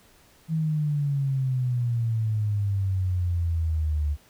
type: exponential sweep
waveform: sine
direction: down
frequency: 162.4 to 72.4 Hz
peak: -22 dBFS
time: 0.48-4.17 s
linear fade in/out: 50 ms
effects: pink hiss -57 dBFS RMS until 4.29 s